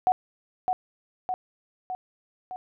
sine tone with echo, 740 Hz, F#5, in tune, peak -17 dBFS, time 0.07-0.12 s, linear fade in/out 0 ms, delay 610 ms, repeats 4, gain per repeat -4 dB, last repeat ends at 2.56 s, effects none

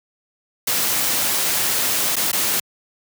white noise with dropouts, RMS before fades -20 dBFS, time 0.67-2.6 s, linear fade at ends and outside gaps 5 ms, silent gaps 2.157-2.165 / 2.317-2.329 s, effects high-pass 100 Hz 12 dB/octave

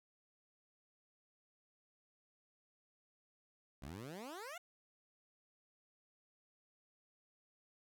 15% pulse exponential sweep, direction up, 61.74 to 737 Hz, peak -40 dBFS, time 3.82-4.58 s, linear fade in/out 5 ms, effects none

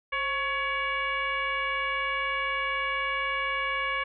sine tone with frequency modulation, 1685 Hz, G#6, 25 cents sharp, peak -26 dBFS, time 0.12-4.04 s, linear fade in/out 10 ms, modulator 577 Hz, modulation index 1.6, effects none

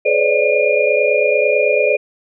sine tone cluster, 426.6 / 507 / 569 / 598 / 2424 Hz, G#4 / B4 / C#5 / D5 / D#7, +46 / +45 / +45 / +31 / -46 cents, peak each -18 dBFS, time 0.05-1.97 s, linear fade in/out 10 ms, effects none

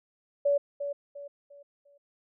sine tone with echo, 570 Hz, C#5, 48 cents sharp, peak -21 dBFS, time 0.45-0.58 s, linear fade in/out 10 ms, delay 350 ms, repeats 4, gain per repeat -9 dB, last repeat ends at 1.98 s, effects none

